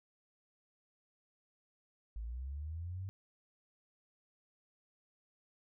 sine linear sweep, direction up, 52 to 98 Hz, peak -39 dBFS, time 2.16-3.09 s, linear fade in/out 0 ms, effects none

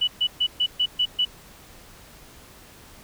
sine tone bursts, 2960 Hz, F#7, in tune, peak -18 dBFS, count 7, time 0.01-1.252 s, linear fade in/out 10 ms, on 66 ms, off 130 ms, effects pink hiss -48 dBFS RMS until 3.03 s

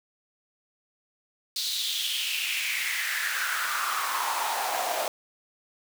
pink noise with high-pass filter sweep, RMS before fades -29 dBFS, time 1.56-5.08 s, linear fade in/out 2 ms, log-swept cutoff 4200 to 640 Hz, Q 4.6, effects none

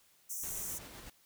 pink high-pass noise, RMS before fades -40 dBFS, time 0.29-0.79 s, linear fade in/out 20 ms, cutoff 5800 Hz, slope 96 dB/octave
pink noise with tremolo, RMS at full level -49 dBFS, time 0.43-1.1 s, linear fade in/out 5 ms, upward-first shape square, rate 7.9 Hz, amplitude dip 25%
effects white hiss -67 dBFS RMS until 1.25 s

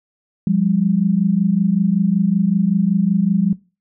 sine tone pair together, 176.3 / 201.6 Hz, F3 / G3, +17 / +49 cents, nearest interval major second, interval 232 cents, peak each -16 dBFS, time 0.47-3.53 s, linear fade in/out 2 ms, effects noise-tail reverb RT60 0.3 s tail -20 dB re dry

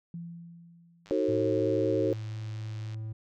sine tone with exponential decay, 169.7 Hz, F3, 49 cents flat, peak -35 dBFS, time 0.14-1.57 s, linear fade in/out 2 ms, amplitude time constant 310 ms
click train, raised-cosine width 0.2 ms, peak -34 dBFS, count 197, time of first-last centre 1.06-2.945 s, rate 104 Hz
sine chord, D# diminished seventh, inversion none, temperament just, 311.1 / 373.4 / 448 / 537.6 Hz, D#4 / F#4 / A4 / C5, 0 / +16 / +31 / +47 cents, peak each -30 dBFS, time 1.11-2.13 s, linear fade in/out 0 ms
triangle tone, 109.9 Hz, A2, 2 cents flat, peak -32 dBFS, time 1.28-3.13 s, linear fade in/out 10 ms
effects none

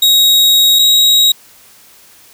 40% pulse tone pair in turn, 3790 / 3811 Hz, A#7 / A#7, +28 / +38 cents, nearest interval unison, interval 10 cents, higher second, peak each -5 dBFS, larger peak neither, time 0.02-0.79 / 0.79-1.32 s, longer first, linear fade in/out 5 ms, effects white hiss -43 dBFS RMS until 2.33 s

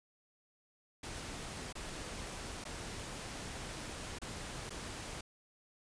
pink noise with dropouts, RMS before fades -44 dBFS, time 1.03-5.21 s, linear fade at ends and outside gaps 5 ms, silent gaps 1.727-1.752 / 2.641-2.651 / 4.187-4.216 / 4.696-4.704 s, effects resampled to 22050 Hz

